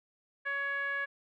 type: tone with low-pass filter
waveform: 10% pulse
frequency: 560 Hz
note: C#5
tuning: 18 cents sharp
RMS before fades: -34 dBFS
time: 0.45-1.06 s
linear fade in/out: 20 ms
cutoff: 1800 Hz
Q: 6.9
effects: none